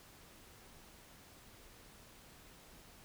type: silence
effects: pink hiss -59 dBFS RMS until 3.04 s